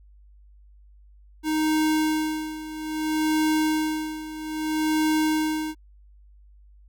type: tone with tremolo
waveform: square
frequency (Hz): 311.1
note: D#4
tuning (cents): 0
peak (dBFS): -20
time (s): 1.43-5.75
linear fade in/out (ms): 50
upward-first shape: sine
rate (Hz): 0.61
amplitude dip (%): 80
effects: added 50 Hz sine -49 dBFS peak until 6.88 s

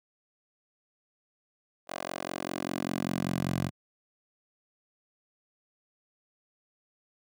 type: tone with high-pass filter sweep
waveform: 10% pulse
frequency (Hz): 45.08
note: F#1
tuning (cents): -44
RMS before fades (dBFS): -33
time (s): 1.87-3.71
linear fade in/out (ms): 50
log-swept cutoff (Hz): 610 to 120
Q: 1.5
effects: none

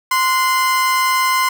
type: tone pair together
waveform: 30% pulse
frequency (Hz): 1038 / 1455.3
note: C6 / F#6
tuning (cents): -14 / -29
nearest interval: tritone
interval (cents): 585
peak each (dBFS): -11 / -23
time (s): 0.11-1.49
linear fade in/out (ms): 5
effects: 7-bit

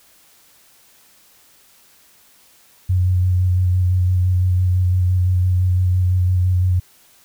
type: tone with vibrato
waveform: sine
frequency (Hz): 91.1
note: F#2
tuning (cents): -26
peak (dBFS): -13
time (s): 2.89-6.8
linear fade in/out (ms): 10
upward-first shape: square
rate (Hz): 5.9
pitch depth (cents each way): 17
effects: white hiss -52 dBFS RMS until 7.24 s

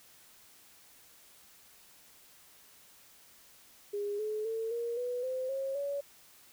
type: tone with pitch steps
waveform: sine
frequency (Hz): 409.1 / 428.4 / 448.7 / 469.9 / 492.2 / 515.4 / 539.8 / 565.3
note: G#4 / A4 / A4 / A#4 / B4 / C5 / C#5 / C#5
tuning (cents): -26 / -46 / +34 / +14 / -6 / -26 / -46 / +34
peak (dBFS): -32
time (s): 3.93-6.01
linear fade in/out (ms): 10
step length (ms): 260
effects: white hiss -59 dBFS RMS until 6.52 s

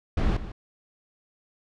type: noise with echo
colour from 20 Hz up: brown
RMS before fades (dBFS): -23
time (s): 0.17-0.37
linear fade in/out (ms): 5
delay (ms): 150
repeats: 1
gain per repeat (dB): -13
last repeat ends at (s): 0.52
effects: low-pass 4000 Hz 12 dB/octave

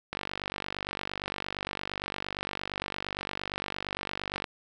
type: click train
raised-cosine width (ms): 0.3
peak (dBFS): -16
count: 211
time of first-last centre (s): 0.13-4.442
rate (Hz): 48.7
effects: none

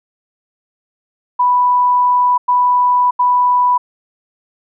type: tone bursts at uneven times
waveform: sine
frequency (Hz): 987.8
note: B5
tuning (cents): 0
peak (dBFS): -9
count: 3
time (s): 1.39-2.38 / 2.48-3.11 / 3.19-3.78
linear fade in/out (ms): 10
effects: none

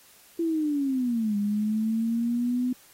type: linear two-way sweep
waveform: sine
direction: down then up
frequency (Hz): 338.7 to 202.8 to 252.6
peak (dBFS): -23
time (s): 0.39-2.73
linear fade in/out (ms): 5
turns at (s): 1.37
effects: white hiss -55 dBFS RMS until 2.93 s + AAC 48 kbps

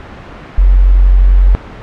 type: tone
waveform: sine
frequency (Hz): 45.58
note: F#1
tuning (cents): -25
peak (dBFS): -3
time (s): 0.58-1.55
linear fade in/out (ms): 0
effects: pink hiss -30 dBFS RMS until 1.82 s + low-pass 2000 Hz 12 dB/octave

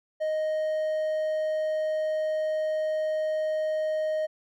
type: tone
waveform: triangle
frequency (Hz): 622.3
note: D#5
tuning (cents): 0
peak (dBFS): -23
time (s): 0.2-4.27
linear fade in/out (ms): 20
effects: none

